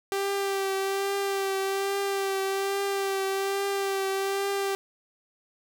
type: tone with vibrato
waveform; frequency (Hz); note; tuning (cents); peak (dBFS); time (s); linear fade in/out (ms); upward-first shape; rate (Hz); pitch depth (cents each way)
sawtooth; 392; G4; 0; -22; 0.12-4.75; 0; triangle; 1.2; 27
effects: none